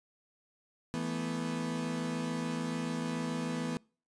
35% pulse chord, E suspended fourth, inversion none, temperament equal, 164.81 / 220 / 246.9 Hz, E3 / A3 / B3, 0 / 0 / 0 cents, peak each -36 / -39 / -34 dBFS, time 0.94-3.77 s, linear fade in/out 0 ms, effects noise-tail reverb RT60 0.4 s tail -26 dB re dry + resampled to 22050 Hz

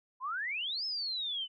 sine exponential two-way sweep, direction up then down, 980 to 5274 to 2974 Hz, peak -33 dBFS, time 0.2-1.48 s, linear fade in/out 50 ms, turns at 0.85 s, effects none

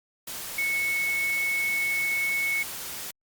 sine tone in noise, 2205 Hz, C#7, 10 cents flat, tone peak -24 dBFS, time 0.58-2.63 s, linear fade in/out 5 ms, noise white, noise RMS -36 dBFS, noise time 0.27-3.11 s, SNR +9 dB, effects Opus 48 kbps

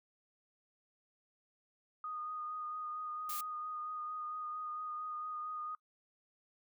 sine tone with vibrato, 1235 Hz, D#6, 13 cents flat, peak -39 dBFS, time 2.04-5.75 s, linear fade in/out 2 ms, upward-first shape sine, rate 4.4 Hz, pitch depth 17 cents each way
blue noise, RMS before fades -42 dBFS, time 3.29-3.41 s, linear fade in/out 5 ms
effects noise-tail reverb RT60 0.1 s tail -23 dB re dry

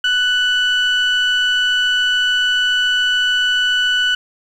sine tone pair together, 1489 / 2971 Hz, F#6 / F#7, +11 / +6 cents, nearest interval octave, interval 1195 cents, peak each -14 dBFS, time 0.04-4.15 s, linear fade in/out 5 ms, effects tanh soft clip ceiling -10 dBFS + 8-bit

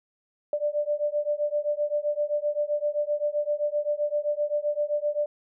sine beating tone pair, 587.3 / 595 Hz, D5 / D5, 0 / +22 cents, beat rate 7.7 Hz, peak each -27 dBFS, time 0.53-5.26 s, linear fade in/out 2 ms, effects none

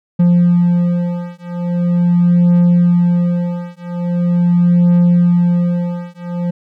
triangle beating tone pair, 174.61 / 175.03 Hz, F3 / F3, 0 / +4 cents, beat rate 0.42 Hz, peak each -11 / -11 dBFS, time 0.19-6.51 s, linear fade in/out 10 ms, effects none

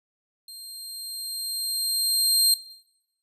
sawtooth tone with level ramp, 4186 Hz, C8, in tune, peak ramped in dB -37 to -13 dBFS, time 0.48-2.54 s, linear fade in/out 2 ms, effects noise-tail reverb RT60 0.8 s tail -17 dB re dry + resampled to 32000 Hz

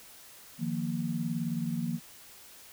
sine chord, Eb suspended second, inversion none, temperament equal, 155.56 / 174.61 / 233.1 Hz, Eb3 / F3 / Bb3, 0 / 0 / 0 cents, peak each -35 / -34 / -33 dBFS, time 0.58-2 s, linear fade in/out 50 ms, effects white hiss -52 dBFS RMS until 2.72 s

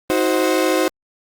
35% pulse chord, C diminished, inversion first, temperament equal with one note detuned, 316.9 / 370 / 523.3 Hz, Eb4 / Gb4 / C5, +32 / 0 / 0 cents, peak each -18 dBFS, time 0.1-0.88 s, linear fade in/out 0 ms, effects Opus 32 kbps

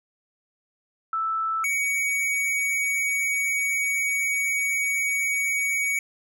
sine / square tone pair in turn, 1318.5 / 2248 Hz, E6 / C#7, 0 / +24 cents, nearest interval major sixth, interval 924 cents, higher second, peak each -23 dBFS, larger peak neither, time 1.13-1.64 / 1.64-5.99 s, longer second, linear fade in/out 2 ms, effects none

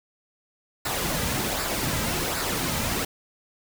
pink noise with flanger, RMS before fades -27 dBFS, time 0.85-3.05 s, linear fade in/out 5 ms, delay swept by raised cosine 0.32 to 2.82 ms, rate 1.3 Hz, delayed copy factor -0.5, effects none

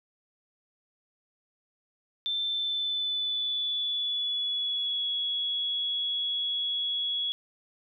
sine tone with pitch glide, 3550 to 3355 Hz, A7 to G#7, +15 to +17 cents, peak -27 dBFS, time 2.26-7.32 s, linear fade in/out 0 ms, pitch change -98 cents, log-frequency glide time 2.45-5.09 s, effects none

